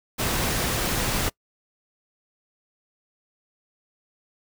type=noise; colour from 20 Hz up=pink; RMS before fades=-25 dBFS; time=0.18-1.3 s; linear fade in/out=20 ms; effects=noise-tail reverb RT60 0.1 s tail -25 dB re dry